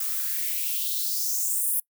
violet noise with high-pass filter sweep, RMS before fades -27 dBFS, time 0-1.8 s, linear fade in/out 5 ms, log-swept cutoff 1100 to 11000 Hz, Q 3.5, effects noise-tail reverb RT60 0.1 s tail -24 dB re dry

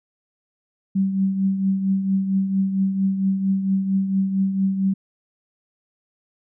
sine tone with tremolo, 193 Hz, G3, 27 cents flat, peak -15 dBFS, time 0.95-4.94 s, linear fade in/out 10 ms, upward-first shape triangle, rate 4.4 Hz, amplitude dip 60%, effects none

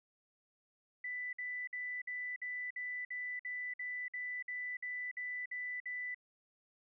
sine tone bursts, 1987 Hz, B6, 10 cents sharp, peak -38 dBFS, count 15, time 1.04-6.146 s, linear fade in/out 5 ms, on 290 ms, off 54 ms, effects none

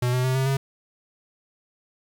square tone with pitch steps, 123.47 / 126.5 / 129.61 / 132.79 / 136.05 Hz, B2 / B2 / C3 / C3 / C#3, 0 / +42 / -16 / +26 / -32 cents, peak -21 dBFS, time 0.02-0.57 s, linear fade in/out 5 ms, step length 110 ms, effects 9-bit

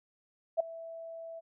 sine tone with ADSR envelope, 659.3 Hz, E5, in tune, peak -21 dBFS, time 0.57-1.41 s, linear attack 30 ms, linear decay 7 ms, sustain -20 dB, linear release 27 ms, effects none

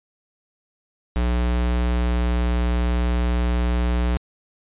square tone, 60.2 Hz, B1, 44 cents flat, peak -19 dBFS, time 1.16-4.17 s, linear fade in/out 0 ms, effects resampled to 8000 Hz

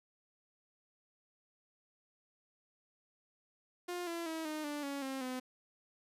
sawtooth tone with pitch steps, 353.8 / 337.6 / 322.2 / 307.5 / 293.4 / 280 / 267.2 / 255 Hz, F4 / E4 / E4 / D#4 / D4 / C#4 / C4 / C4, +23 / +41 / -39 / -20 / -2 / +18 / +36 / -44 cents, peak -34 dBFS, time 3.88-5.4 s, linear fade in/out 10 ms, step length 190 ms, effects resampled to 32000 Hz + 11-bit

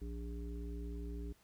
harmonic tone, 58.27 Hz, A#1, in tune, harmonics 1 / 3 / 5 / 7, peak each -41 / -51 / -50 / -52 dBFS, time 0.01-1.33 s, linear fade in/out 10 ms, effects pink hiss -69 dBFS RMS until 1.43 s

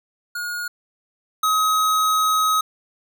square tone pair in turn, 1437 / 1268.4 Hz, F6 / D#6, +49 / +33 cents, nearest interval major second, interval 216 cents, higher first, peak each -26 / -17 dBFS, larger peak second, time 0.35-0.68 / 1.43-2.61 s, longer second, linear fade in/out 5 ms, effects none

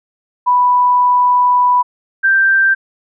sine tone pair in turn, 987.8 / 1571.3 Hz, B5 / G6, 0 / +4 cents, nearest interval minor sixth, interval 804 cents, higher second, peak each -8 dBFS, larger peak neither, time 0.46-1.83 / 2.23-2.75 s, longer first, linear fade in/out 20 ms, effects none

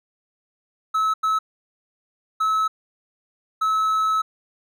triangle tone bursts at uneven times, 1296 Hz, E6, 30 cents flat, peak -16 dBFS, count 4, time 0.94-1.14 / 1.23-1.39 / 2.4-2.68 / 3.61-4.22 s, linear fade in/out 10 ms, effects none

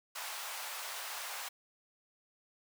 pink high-pass noise, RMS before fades -42 dBFS, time 0.15-1.49 s, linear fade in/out 10 ms, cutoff 740 Hz, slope 24 dB/octave, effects none

